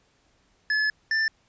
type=tone pair in turn; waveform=square; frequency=1718 / 1774.5 Hz; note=A6 / A6; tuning=-42 / +14 cents; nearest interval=minor second; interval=56 cents; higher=second; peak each=-22 dBFS; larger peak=neither; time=0.7-0.9 / 1.11-1.28 s; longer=first; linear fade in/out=2 ms; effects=pink hiss -65 dBFS RMS until 1.48 s + resampled to 16000 Hz